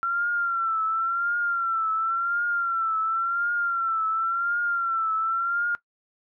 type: tone with vibrato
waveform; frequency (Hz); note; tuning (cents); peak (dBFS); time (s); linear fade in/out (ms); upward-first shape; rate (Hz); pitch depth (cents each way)
sine; 1362; F6; -44; -22; 0.03-5.75; 0; triangle; 0.93; 78
effects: noise-tail reverb RT60 0.1 s tail -18 dB re dry